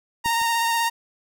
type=tone with vibrato; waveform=sawtooth; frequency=925 Hz; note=A#5; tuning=14 cents flat; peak=-16 dBFS; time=0.24-0.9 s; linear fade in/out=20 ms; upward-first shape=sine; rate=16 Hz; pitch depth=18 cents each way
type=clicks; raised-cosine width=3 ms; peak=-22 / -32 dBFS; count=2; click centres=0.26 / 0.416 s
effects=none